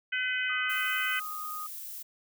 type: harmonic tone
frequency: 506 Hz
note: B4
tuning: 42 cents sharp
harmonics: 3 / 4 / 5 / 6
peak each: -31 / -33 / -35 / -37 dBFS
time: 0.12-1.2 s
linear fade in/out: 10 ms
type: tone with pitch glide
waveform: sine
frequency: 1248 to 1236.5 Hz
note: D#6 to D#6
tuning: +5 to -11 cents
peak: -36 dBFS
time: 0.49-1.67 s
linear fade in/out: 10 ms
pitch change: -16 cents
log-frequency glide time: 1.11-1.42 s
type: noise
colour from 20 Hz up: violet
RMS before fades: -41 dBFS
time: 0.69-2.03 s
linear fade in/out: 10 ms
effects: none